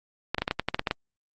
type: clicks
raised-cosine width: 0.3 ms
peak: -9 dBFS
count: 11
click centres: 0.346 / 0.383 / 0.42 / 0.479 / 0.511 / 0.596 / 0.686 / 0.745 / 0.794 / 0.872 / 0.911 s
effects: Opus 48 kbps